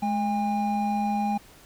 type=tone pair together; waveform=triangle; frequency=211.5 / 809 Hz; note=G#3 / G#5; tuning=+32 / -46 cents; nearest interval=octave + major seventh; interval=2322 cents; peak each=-24 dBFS; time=0.02-1.38 s; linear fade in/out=10 ms; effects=pink hiss -52 dBFS RMS until 1.65 s